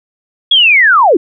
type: linear sweep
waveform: sine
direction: down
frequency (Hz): 3386 to 290.8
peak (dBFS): -4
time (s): 0.51-1.17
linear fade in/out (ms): 5
effects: none